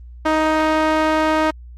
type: tone with band-pass filter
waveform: sawtooth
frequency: 312.7 Hz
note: D#4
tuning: 9 cents sharp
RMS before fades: -17 dBFS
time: 0.25-1.51 s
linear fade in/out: 10 ms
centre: 1000 Hz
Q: 0.8
effects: added 60 Hz sine -35 dBFS peak until 1.77 s + Opus 24 kbps